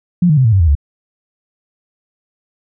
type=tone with pitch steps; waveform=sine; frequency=176.2 / 151.63 / 130.48 / 112.29 / 96.63 / 83.16 / 71.56 Hz; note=F3 / D#3 / C3 / A2 / G2 / E2 / D2; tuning=+16 / -44 / -4 / +36 / -24 / +16 / -44 cents; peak=-7 dBFS; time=0.22-0.752 s; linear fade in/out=5 ms; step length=76 ms; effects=none